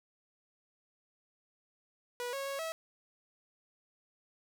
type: tone with pitch steps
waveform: sawtooth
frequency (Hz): 487.4 / 549 / 552 / 648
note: B4 / C#5 / C#5 / E5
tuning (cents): -23 / -17 / -7 / -30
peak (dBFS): -32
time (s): 2.2-2.72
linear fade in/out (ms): 0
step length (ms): 130
effects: none